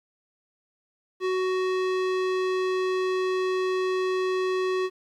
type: tone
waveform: square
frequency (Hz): 372.2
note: F#4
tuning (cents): +10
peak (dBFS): -24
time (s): 1.2-4.9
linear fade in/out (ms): 50
effects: low-pass 4000 Hz 12 dB/octave + 10-bit